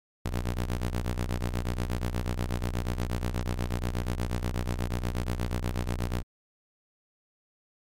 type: ring-modulated tone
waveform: sawtooth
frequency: 60.9 Hz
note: B1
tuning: 24 cents flat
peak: -21 dBFS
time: 0.25-6.23 s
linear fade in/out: 10 ms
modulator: 26.3 Hz
effects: MP3 64 kbps